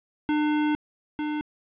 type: tone pair in turn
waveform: square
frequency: 300 / 300 Hz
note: D4 / D4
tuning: +37 / +37 cents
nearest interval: unison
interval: 0 cents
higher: neither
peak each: -22 / -27 dBFS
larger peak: first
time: 0.29-0.75 / 1.19-1.41 s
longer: first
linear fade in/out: 0 ms
effects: resampled to 8000 Hz + 9-bit